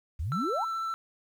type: exponential sweep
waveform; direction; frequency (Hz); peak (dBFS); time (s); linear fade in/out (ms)
sine; up; 65.8 to 1031; -29; 0.19-0.65; 10
type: tone with vibrato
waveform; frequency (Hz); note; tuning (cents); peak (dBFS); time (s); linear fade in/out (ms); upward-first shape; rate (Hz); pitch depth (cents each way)
triangle; 1333; E6; +19; -28; 0.32-0.94; 0; sine; 14; 11
effects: 10-bit